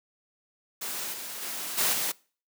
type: noise with level steps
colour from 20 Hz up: white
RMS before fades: -34 / -38 / -35 / -25 / -29 dBFS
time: 0.81-2.12 s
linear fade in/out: 10 ms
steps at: 1.12 / 1.41 / 1.77 / 1.92 s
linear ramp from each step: 20 ms
effects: noise-tail reverb RT60 0.4 s tail -23 dB re dry + high-pass 200 Hz 12 dB/octave